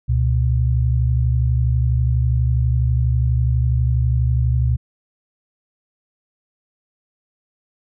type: tone pair together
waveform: sine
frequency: 69.41 / 121.6 Hz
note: C#2 / B2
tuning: +3 / -26 cents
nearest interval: minor seventh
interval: 971 cents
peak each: -17 dBFS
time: 0.08-4.77 s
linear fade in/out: 20 ms
effects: none